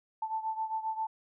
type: beating tone pair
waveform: sine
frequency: 880 / 887.5 Hz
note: A5 / A5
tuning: 0 / +15 cents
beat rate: 7.5 Hz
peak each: -33 / -37 dBFS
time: 0.22-1.07 s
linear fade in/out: 5 ms
effects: none